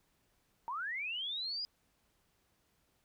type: linear sweep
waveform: sine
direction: up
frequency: 891 to 4978 Hz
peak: -36 dBFS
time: 0.68-1.65 s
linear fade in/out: 0 ms
effects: pink hiss -75 dBFS RMS until 3.04 s